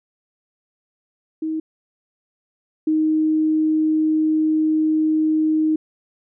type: tone pair in turn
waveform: sine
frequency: 316.2 / 312.2 Hz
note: D#4 / D#4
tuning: +28 / +6 cents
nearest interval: unison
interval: 22 cents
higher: first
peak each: -21 / -15 dBFS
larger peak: second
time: 1.42-1.6 / 2.87-5.76 s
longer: second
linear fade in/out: 5 ms
effects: none